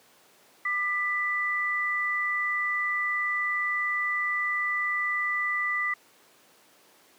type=tone pair together; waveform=sine; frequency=1200 / 1980.3 Hz; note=D6 / B6; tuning=+37 / +4 cents; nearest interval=major sixth; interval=867 cents; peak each=-31 / -26 dBFS; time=0.65-5.94 s; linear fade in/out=5 ms; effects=pink hiss -58 dBFS RMS until 7.18 s + high-pass 300 Hz 12 dB/octave